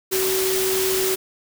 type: tone in noise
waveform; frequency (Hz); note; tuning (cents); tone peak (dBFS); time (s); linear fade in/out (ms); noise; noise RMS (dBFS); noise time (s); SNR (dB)
sine; 378.6; F#4; +40; -21; 0.11-1.16; 20; white; -24; 0.11-1.16; 0
effects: none